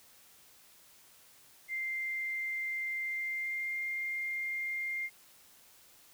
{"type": "tone with pitch glide", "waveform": "sine", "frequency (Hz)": [2093, 2111], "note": ["C7", "C7"], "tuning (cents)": [0, 15], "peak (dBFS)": -33, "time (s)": [1.68, 5.1], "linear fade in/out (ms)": 50, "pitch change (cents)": 15, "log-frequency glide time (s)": [3.04, 3.8], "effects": ["white hiss -60 dBFS RMS until 6.13 s"]}